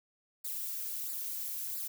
violet noise with flanger, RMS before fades -38 dBFS, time 0.44-1.88 s, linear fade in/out 10 ms, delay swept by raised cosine 0.32 to 4.02 ms, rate 1.5 Hz, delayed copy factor -0.9, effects none

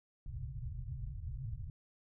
white low-pass noise, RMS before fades -42 dBFS, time 0.26-1.7 s, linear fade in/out 2 ms, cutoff 140 Hz, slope 96 dB/octave, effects none

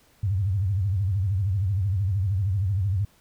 sine tone with vibrato, 97 Hz, G2, 18 cents flat, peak -21 dBFS, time 0.23-3.05 s, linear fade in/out 5 ms, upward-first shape sine, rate 13 Hz, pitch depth 160 cents each way, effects pink hiss -60 dBFS RMS until 3.2 s

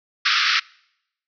pink band-pass noise, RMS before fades -19 dBFS, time 0.25-0.6 s, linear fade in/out 10 ms, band 1200 to 5500 Hz, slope 96 dB/octave, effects noise-tail reverb RT60 0.8 s tail -26 dB re dry

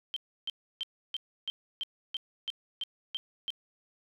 sine tone bursts, 3136 Hz, G7, in tune, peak -31 dBFS, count 11, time 0.14-3.504 s, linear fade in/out 0 ms, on 24 ms, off 310 ms, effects none

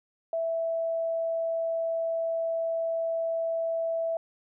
sine tone, 659.3 Hz, E5, in tune, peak -26 dBFS, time 0.33-4.17 s, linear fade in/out 2 ms, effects none

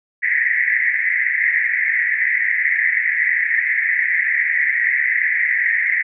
pink band-pass noise, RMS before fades -18 dBFS, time 0.22-6.03 s, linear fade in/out 20 ms, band 1800 to 2100 Hz, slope 96 dB/octave, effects none

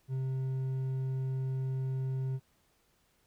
triangle tone with hard clipping, 131.7 Hz, C3, 12 cents sharp, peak -32 dBFS, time 0.08-2.4 s, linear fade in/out 50 ms, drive 7 dB, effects pink hiss -71 dBFS RMS until 3.26 s

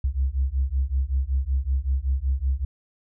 sine beating tone pair, 64.3 / 69.6 Hz, C2 / C#2, -30 / +8 cents, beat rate 5.3 Hz, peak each -23 dBFS, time 0.04-2.65 s, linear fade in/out 5 ms, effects tanh soft clip ceiling -15 dBFS

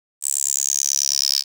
10% pulse tone with high-pass filter sweep, 69.3 Hz, C#2, in tune, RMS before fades -21 dBFS, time 0.21-1.44 s, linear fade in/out 50 ms, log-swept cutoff 8100 to 4900 Hz, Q 9.2, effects none

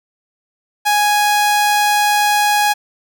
sawtooth tone, 830.6 Hz, G#5, in tune, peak -8 dBFS, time 0.85-2.74 s, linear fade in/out 20 ms, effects none

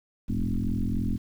sine tone with frequency modulation, 105.1 Hz, G#2, 21 cents sharp, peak -24 dBFS, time 0.28-1.18 s, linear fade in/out 20 ms, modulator 43.5 Hz, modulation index 3.8, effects 9-bit

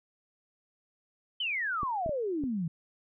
sine exponential sweep, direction down, 3123 to 155.56 Hz, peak -29 dBFS, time 1.4-2.68 s, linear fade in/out 5 ms
clicks, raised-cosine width 3 ms, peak -25 dBFS, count 4, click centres 1.832 / 2.062 / 2.093 / 2.438 s
effects none

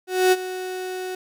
35% pulse tone with ADSR envelope, 370 Hz, F#4, in tune, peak -11 dBFS, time 0.07-1.15 s, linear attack 250 ms, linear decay 36 ms, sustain -15 dB, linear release 3 ms, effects none

